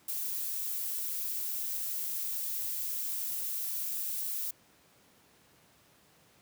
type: noise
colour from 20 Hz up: violet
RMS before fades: -35 dBFS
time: 0.08-4.51 s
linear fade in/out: 5 ms
effects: pink hiss -63 dBFS RMS until 6.41 s + high-pass 100 Hz 12 dB/octave